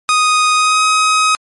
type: tone with pitch glide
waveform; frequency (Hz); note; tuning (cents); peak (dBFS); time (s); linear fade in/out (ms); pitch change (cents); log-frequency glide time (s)
sawtooth; 1244.5 to 1264.1; D#6 to D#6; 0 to +27; -6; 0.09-1.35; 0; +27; 0.54-0.84
effects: MP3 48 kbps